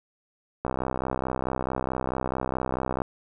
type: click train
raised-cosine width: 1 ms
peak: -13 dBFS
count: 154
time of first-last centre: 0.65-3.018 s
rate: 64.6 Hz
effects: none